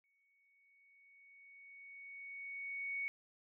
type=tone with exponential growth; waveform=sine; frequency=2228 Hz; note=C#7; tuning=8 cents sharp; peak=-36 dBFS; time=0.04-3.08 s; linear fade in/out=0 ms; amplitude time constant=660 ms; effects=none